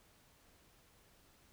silence, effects pink hiss -67 dBFS RMS until 1.52 s

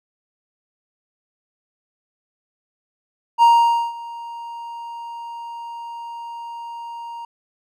triangle tone with ADSR envelope, 935 Hz, A#5, 5 cents sharp, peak -6 dBFS, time 3.38-7.25 s, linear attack 45 ms, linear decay 500 ms, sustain -22 dB, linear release 3 ms, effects none

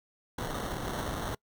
pink noise with sample-and-hold, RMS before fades -35 dBFS, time 0.38-1.35 s, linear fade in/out 5 ms, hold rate 2450 Hz, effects noise-tail reverb RT60 0.1 s tail -25 dB re dry

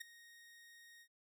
sawtooth tone with ADSR envelope, 1864.7 Hz, A#6, in tune, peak -38 dBFS, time 0-1.08 s, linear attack 14 ms, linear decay 6 ms, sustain -17 dB, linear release 68 ms, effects none

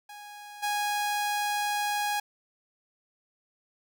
sawtooth tone with level steps, 827 Hz, G#5, 8 cents flat, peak -39 / -23 dBFS, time 0.09-2.2 s, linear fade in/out 5 ms, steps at 0.62 s, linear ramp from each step 20 ms, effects none

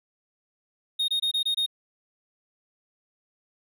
triangle tone bursts, 3711 Hz, A#7, 9 cents flat, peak -21 dBFS, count 6, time 0.99-1.663 s, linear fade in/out 10 ms, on 93 ms, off 23 ms, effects none

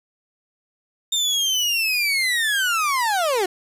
30% pulse linear sweep, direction down, 3648 to 350 Hz, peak -16 dBFS, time 1.12-3.46 s, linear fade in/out 5 ms, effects resampled to 32000 Hz + 8-bit

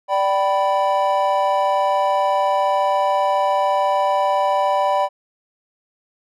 triangle chord, G major, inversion second, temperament equal with one note detuned, 587.3 / 773.2 / 987.8 Hz, D5 / G5 / B5, 0 / -24 / 0 cents, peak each -18 dBFS, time 0.08-5.09 s, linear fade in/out 50 ms, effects none

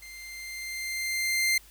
sawtooth tone with level ramp, 2093 Hz, C7, in tune, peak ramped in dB -40 to -18 dBFS, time 0.02-1.58 s, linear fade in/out 5 ms, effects added 50 Hz sine -55 dBFS peak until 1.7 s + white hiss -55 dBFS RMS until 1.7 s

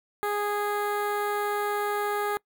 15% pulse tone with notch filter, 413.2 Hz, G#4, 9 cents flat, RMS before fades -28 dBFS, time 0.23-2.37 s, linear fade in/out 0 ms, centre 5500 Hz, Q 0.52, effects noise-tail reverb RT60 0.1 s tail -24 dB re dry

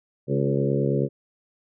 harmonic tone with a mistuned harmonic, 69.3 Hz, C#2, in tune, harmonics 2 / 3 / 4 / 5 / 6 / 7 / 8, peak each -24 / -28 / -30 / -29 / -28 / -29 / -32 dBFS, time 0.27-1.09 s, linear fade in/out 50 ms, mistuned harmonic 5, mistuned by +33 cents, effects none

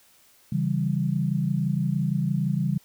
sine chord, C# diminished, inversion none, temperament equal, 138.59 / 164.81 / 196 Hz, C#3 / E3 / G3, 0 / 0 / 0 cents, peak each -26 / -26 / -27 dBFS, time 0.52-2.78 s, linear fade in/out 5 ms, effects white hiss -58 dBFS RMS until 2.84 s

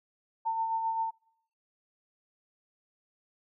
sine tone with tremolo, 900 Hz, A5, 39 cents sharp, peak -26 dBFS, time 0.45-1.11 s, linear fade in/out 20 ms, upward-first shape sine, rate 7.6 Hz, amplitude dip 40%, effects noise-tail reverb RT60 0.7 s tail -25 dB re dry

